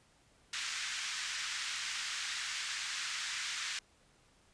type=band-pass noise; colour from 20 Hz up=pink; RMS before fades=-39 dBFS; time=0.53-3.79 s; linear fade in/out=2 ms; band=1500 to 7400 Hz; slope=24 dB/octave; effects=pink hiss -67 dBFS RMS until 4.53 s + resampled to 22050 Hz